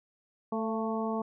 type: harmonic tone with a mistuned harmonic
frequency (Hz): 221.1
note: A3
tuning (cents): +9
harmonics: 1 / 2 / 3 / 4 / 5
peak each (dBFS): -32 / -35 / -37 / -38 / -39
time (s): 0.52-1.22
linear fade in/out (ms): 5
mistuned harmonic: 3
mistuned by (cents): +34
effects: none